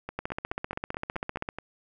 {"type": "two click trains", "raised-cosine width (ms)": 0.5, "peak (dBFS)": [-20, -16], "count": [8, 21], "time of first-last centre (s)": [[0.09, 1.586], [0.19, 1.489]], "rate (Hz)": [4.68, 15.4], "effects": []}